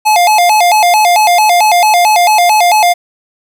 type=tone with vibrato; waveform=square; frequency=776 Hz; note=G5; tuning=18 cents flat; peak=-6 dBFS; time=0.05-2.94 s; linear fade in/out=20 ms; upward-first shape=square; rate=4.5 Hz; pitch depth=170 cents each way; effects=none